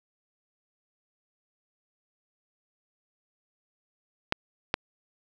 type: clicks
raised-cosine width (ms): 0.3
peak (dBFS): -7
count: 2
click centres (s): 4.324 / 4.741
effects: none